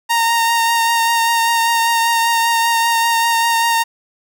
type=tone with vibrato; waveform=sawtooth; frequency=924 Hz; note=A#5; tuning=16 cents flat; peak=-9 dBFS; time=0.09-3.84 s; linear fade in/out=20 ms; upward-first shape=triangle; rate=5.1 Hz; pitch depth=20 cents each way; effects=none